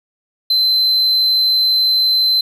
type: tone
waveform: triangle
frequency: 4073 Hz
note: C8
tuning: 47 cents flat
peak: -10 dBFS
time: 0.5-2.41 s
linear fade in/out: 5 ms
effects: none